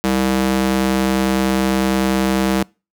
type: tone with high-pass filter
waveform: square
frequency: 65.41 Hz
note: C2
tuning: in tune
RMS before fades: -17 dBFS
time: 0.04-2.63 s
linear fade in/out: 0 ms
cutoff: 220 Hz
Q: 1.3
effects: noise-tail reverb RT60 0.3 s tail -26 dB re dry